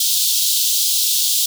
pink high-pass noise, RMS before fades -17 dBFS, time 0-1.46 s, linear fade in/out 5 ms, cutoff 3300 Hz, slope 48 dB/octave, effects none

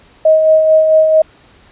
sine tone with tremolo, 630 Hz, D#5, 21 cents sharp, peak -4 dBFS, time 0.25-1.22 s, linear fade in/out 5 ms, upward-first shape sine, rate 4.5 Hz, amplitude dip 40%, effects pink hiss -46 dBFS RMS until 1.71 s + resampled to 8000 Hz

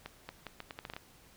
accelerating click train, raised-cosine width 0.3 ms, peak -25 dBFS, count 10, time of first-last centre 0.06-0.965 s, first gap 230 ms, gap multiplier 0.77, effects pink hiss -60 dBFS RMS until 1.36 s

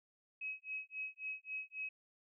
sine tone with tremolo, 2553 Hz, D#7, 44 cents sharp, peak -38 dBFS, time 0.41-1.89 s, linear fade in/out 5 ms, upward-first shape sine, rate 3.7 Hz, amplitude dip 100%, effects none

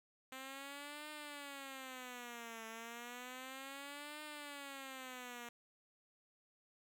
5% pulse tone with vibrato, 260 Hz, C4, 11 cents flat, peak -36 dBFS, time 0.32-5.49 s, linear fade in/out 2 ms, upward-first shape triangle, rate 0.32 Hz, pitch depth 270 cents each way, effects none

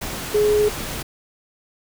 sine tone in noise, 420 Hz, G#4, 19 cents sharp, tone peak -14 dBFS, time 0.34-0.69 s, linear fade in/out 10 ms, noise pink, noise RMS -29 dBFS, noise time 0.01-1.03 s, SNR +12 dB, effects none

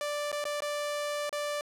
sawtooth tone with dropouts, 587.3 Hz, D5, in tune, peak -27 dBFS, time 0.01-1.61 s, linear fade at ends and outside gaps 1 ms, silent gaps 0.317-0.327 / 0.441-0.453 / 0.605-0.621 / 1.294-1.327 s, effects low-pass 12000 Hz 12 dB/octave

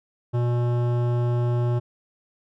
sine tone with hard clipping, 120.7 Hz, B2, 39 cents flat, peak -22 dBFS, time 0.33-1.8 s, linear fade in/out 20 ms, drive 15 dB, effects none

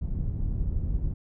pink low-pass noise, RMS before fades -28 dBFS, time 0.01-1.14 s, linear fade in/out 10 ms, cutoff 120 Hz, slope 12 dB/octave, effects none

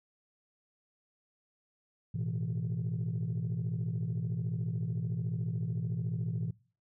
sine chord, A suspended second, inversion none, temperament just, 110 / 123.75 / 165 Hz, A2 / B2 / E3, 0 / +4 / +2 cents, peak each -34 dBFS, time 2.14-6.51 s, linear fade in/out 10 ms, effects noise-tail reverb RT60 0.4 s tail -22 dB re dry + tanh soft clip ceiling -27 dBFS

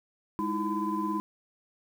sine tone cluster, 205.7 / 314.9 / 333.1 / 1012 Hz, G#3 / D#4 / E4 / B5, -16 / +21 / +18 / +42 cents, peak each -33 / -32 / -36 / -31 dBFS, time 0.39-1.2 s, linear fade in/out 0 ms, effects tanh soft clip ceiling -18 dBFS + 9-bit

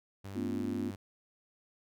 sawtooth tone, 98.1 Hz, G2, 2 cents sharp, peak -38 dBFS, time 0.24-0.96 s, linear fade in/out 10 ms
sine chord, B half-diminished seventh, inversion third, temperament equal with one note detuned, 220 / 246.9 / 286.6 / 349.2 Hz, A3 / B3 / D4 / F4, 0 / 0 / -42 / 0 cents, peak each -39 / -36 / -38 / -40 dBFS, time 0.35-0.91 s, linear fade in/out 10 ms
effects none

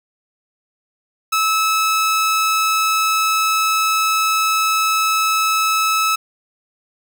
sawtooth tone, 1300 Hz, E6, 24 cents flat, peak -11 dBFS, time 1.32-6.16 s, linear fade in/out 10 ms, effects 8-bit

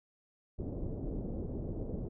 pink low-pass noise, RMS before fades -38 dBFS, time 0.58-2.09 s, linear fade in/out 20 ms, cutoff 490 Hz, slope 24 dB/octave, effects none

